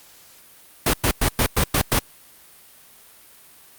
pink noise bursts, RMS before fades -18 dBFS, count 7, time 0.86-1.992 s, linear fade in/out 5 ms, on 76 ms, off 100 ms, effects white hiss -49 dBFS RMS until 3.78 s + Opus 48 kbps

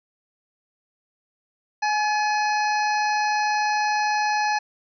harmonic tone with a mistuned harmonic, 841 Hz, G#5, 22 cents sharp, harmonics 1 / 2 / 3 / 5 / 6 / 7, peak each -21 / -27 / -31 / -35 / -37 / -38 dBFS, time 1.82-4.59 s, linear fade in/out 10 ms, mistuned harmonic 2, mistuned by +33 cents, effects none

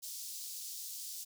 pink high-pass noise, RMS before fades -44 dBFS, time 0.02-1.25 s, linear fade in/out 20 ms, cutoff 4600 Hz, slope 24 dB/octave, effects none

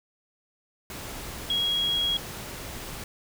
sine tone in noise, 3300 Hz, G#7, 12 cents flat, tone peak -23 dBFS, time 1.5-2.17 s, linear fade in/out 2 ms, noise pink, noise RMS -38 dBFS, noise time 0.9-3.04 s, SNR +12 dB, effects none

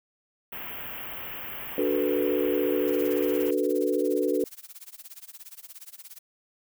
white band-stop noise, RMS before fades -37 dBFS, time 0.52-3.51 s, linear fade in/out 5 ms, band 3200 to 13000 Hz, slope 96 dB/octave
sine chord, B minor seventh, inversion first, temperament equal, 293.7 / 370 / 440 / 493.9 Hz, D4 / F#4 / A4 / B4, 0 / 0 / 0 / 0 cents, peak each -28 dBFS, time 1.78-4.44 s, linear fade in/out 2 ms
blue noise with tremolo, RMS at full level -42 dBFS, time 2.87-6.19 s, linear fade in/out 10 ms, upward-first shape sine, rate 17 Hz, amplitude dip 95%
effects none

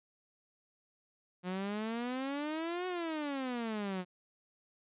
sawtooth exponential two-way sweep, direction up then down, 177.9 to 370 to 177.9 Hz, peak -31 dBFS, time 1.43-4.05 s, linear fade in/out 50 ms, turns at 2.87 s, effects resampled to 8000 Hz

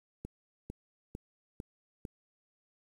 click train, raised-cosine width 3 ms, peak -27 dBFS, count 5, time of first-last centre 0.25-2.052 s, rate 2.22 Hz, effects 9-bit

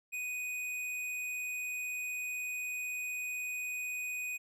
sine tone with hard clipping, 2489 Hz, D#7, in tune, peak -37 dBFS, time 0.12-4.38 s, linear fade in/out 20 ms, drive 12 dB, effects none

